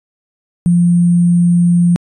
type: tone with sample-and-hold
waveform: sine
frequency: 173.7 Hz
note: F3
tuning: 9 cents flat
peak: -7 dBFS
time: 0.66-1.96 s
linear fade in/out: 0 ms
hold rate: 8820 Hz
effects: resampled to 24000 Hz